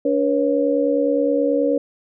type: tone cluster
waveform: sine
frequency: 286.3 / 483.5 / 553 Hz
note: D4 / B4 / C#5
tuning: -44 / -37 / -4 cents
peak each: -20 dBFS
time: 0.05-1.78 s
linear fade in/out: 5 ms
effects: none